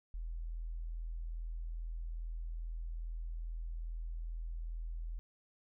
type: tone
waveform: sine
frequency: 41.2 Hz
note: E1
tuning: in tune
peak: -38 dBFS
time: 0.14-5.19 s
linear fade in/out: 0 ms
effects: none